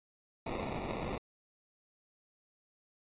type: noise with sample-and-hold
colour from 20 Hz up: white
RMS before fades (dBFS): -38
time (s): 0.46-1.18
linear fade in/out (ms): 5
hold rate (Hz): 1575
effects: resampled to 8000 Hz